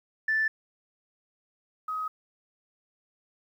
sine tone pair in turn, 1760 / 1263.7 Hz, A6 / D#6, 0 / +26 cents, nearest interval tritone, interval 574 cents, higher first, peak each -22 / -29 dBFS, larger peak first, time 0.28-0.48 / 1.88-2.08 s, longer neither, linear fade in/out 5 ms, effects tanh soft clip ceiling -18 dBFS + 10-bit

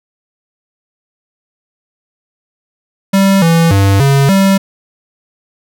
square tone with pitch steps, 195 / 166.1 / 98.4 / 138.4 / 194.4 Hz, G3 / E3 / G2 / C#3 / G3, -9 / +13 / +7 / -2 / -14 cents, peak -7 dBFS, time 3.13-4.58 s, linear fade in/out 10 ms, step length 290 ms, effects none

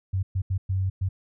sine tone bursts at uneven times, 94.9 Hz, F#2, 44 cents sharp, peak -22 dBFS, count 5, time 0.13-0.23 / 0.35-0.42 / 0.5-0.58 / 0.69-0.9 / 1.01-1.09 s, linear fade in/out 10 ms, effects none

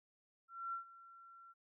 sine tone with ADSR envelope, 1360 Hz, F6, 46 cents flat, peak -38 dBFS, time 0.48-1.54 s, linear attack 250 ms, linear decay 110 ms, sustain -18 dB, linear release 30 ms, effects none

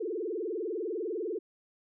sine tone with vibrato, 392 Hz, G4, in tune, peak -31 dBFS, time 0-1.39 s, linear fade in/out 10 ms, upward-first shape sine, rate 20 Hz, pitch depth 290 cents each way, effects none

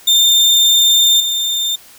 35% pulse tone with level steps, 3608 Hz, A7, 43 cents sharp, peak -6 / -13 dBFS, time 0.07-1.76 s, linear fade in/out 10 ms, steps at 1.2 s, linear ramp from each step 2 ms, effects white hiss -42 dBFS RMS until 1.98 s

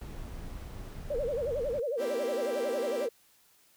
brown noise, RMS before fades -41 dBFS, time 0.01-1.8 s, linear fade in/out 5 ms
sine tone with vibrato, 523.3 Hz, C5, in tune, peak -29 dBFS, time 1.1-3.09 s, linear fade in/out 5 ms, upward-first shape sine, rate 11 Hz, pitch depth 240 cents each way
sawtooth chord, C dominant seventh, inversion third, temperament equal, 233.1 / 261.6 / 329.6 / 392 Hz, Bb3 / C4 / E4 / G4, 0 / 0 / 0 / 0 cents, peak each -40 / -41 / -39 / -35 dBFS, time 1.97-3.09 s, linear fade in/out 50 ms
effects white hiss -64 dBFS RMS until 3.76 s

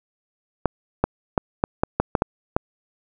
clicks, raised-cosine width 1 ms, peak -3 dBFS, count 9, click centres 0.657 / 1.04 / 1.378 / 1.639 / 1.835 / 2 / 2.152 / 2.221 / 2.565 s, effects none

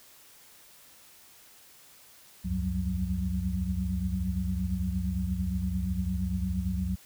sine tone cluster, 67 / 78.8 / 92.3 / 182.9 / 191.6 Hz, C2 / D#2 / F#2 / F#3 / G3, +42 / +23 / -4 / -20 / -39 cents, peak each -32 / -38 / -34 / -31 / -39 dBFS, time 2.44-6.96 s, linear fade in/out 20 ms, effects white hiss -55 dBFS RMS until 7.05 s

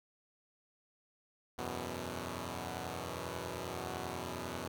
5% pulse chord, E suspended second, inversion none, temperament equal, 82.41 / 92.5 / 123.47 Hz, E2 / F#2 / B2, 0 / 0 / 0 cents, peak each -32 dBFS, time 1.58-4.68 s, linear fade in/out 5 ms, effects none

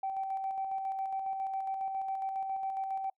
sine tone with tremolo, 773 Hz, G5, 24 cents flat, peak -30 dBFS, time 0.03-3.1 s, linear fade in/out 5 ms, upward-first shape square, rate 7.3 Hz, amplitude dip 35%, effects noise-tail reverb RT60 0.1 s tail -26 dB re dry + tanh soft clip ceiling -26 dBFS

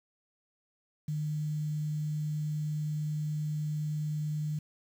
sine tone with quantisation, 151.6 Hz, D#3, 45 cents flat, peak -30 dBFS, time 1.08-4.59 s, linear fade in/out 5 ms, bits 9, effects none

